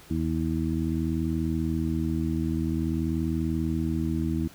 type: harmonic tone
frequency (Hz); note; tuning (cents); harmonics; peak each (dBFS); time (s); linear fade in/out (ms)
80.5; E2; -41; 1 / 2 / 3 / 4; -30 / -30 / -30 / -30; 0.1-4.48; 10
effects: pink hiss -51 dBFS RMS until 4.54 s